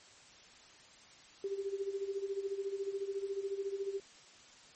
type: tone with tremolo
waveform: sine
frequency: 394.2 Hz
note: G4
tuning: 10 cents sharp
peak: -32 dBFS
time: 1.44-4 s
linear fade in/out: 2 ms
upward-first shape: sine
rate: 14 Hz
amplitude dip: 75%
effects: white hiss -58 dBFS RMS until 4.75 s + MP3 32 kbps